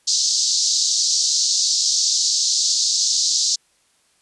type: band-pass noise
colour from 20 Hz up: pink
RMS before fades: -19 dBFS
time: 0.07-3.56 s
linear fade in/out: 10 ms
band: 4200 to 7000 Hz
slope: 48 dB/octave
effects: white hiss -61 dBFS RMS until 4.21 s + resampled to 24000 Hz